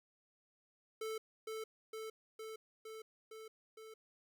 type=tone with echo; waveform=square; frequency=440 Hz; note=A4; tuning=in tune; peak=-40 dBFS; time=1.01-1.18 s; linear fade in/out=5 ms; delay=460 ms; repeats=6; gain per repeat=-2 dB; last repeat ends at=3.94 s; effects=none